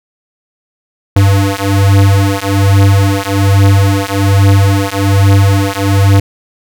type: beating tone pair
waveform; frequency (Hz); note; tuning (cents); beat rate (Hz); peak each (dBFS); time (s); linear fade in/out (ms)
square; 98 / 99.2; G2 / G2; 0 / +21; 1.2; -10; 1.16-6.2; 5
effects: none